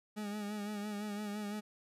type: tone with vibrato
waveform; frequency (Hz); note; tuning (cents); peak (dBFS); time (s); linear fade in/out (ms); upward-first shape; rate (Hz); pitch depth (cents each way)
40% pulse; 207.7; G#3; 0; -37; 0.16-1.61; 20; sine; 5.9; 43
effects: resampled to 32000 Hz